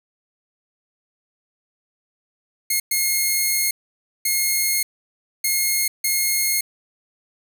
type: tone bursts at uneven times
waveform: 5% pulse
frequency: 2151 Hz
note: C7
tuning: 47 cents sharp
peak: -8 dBFS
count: 5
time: 2.7-2.8 / 2.91-3.71 / 4.25-4.83 / 5.44-5.88 / 6.04-6.61 s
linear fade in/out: 5 ms
effects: none